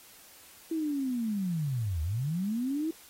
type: linear two-way sweep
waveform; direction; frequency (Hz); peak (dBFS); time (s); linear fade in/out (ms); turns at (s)
sine; down then up; 330.5 to 74 to 330.5; -28; 0.71-2.91; 5; 2.02
effects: white hiss -54 dBFS RMS until 3.09 s + AAC 48 kbps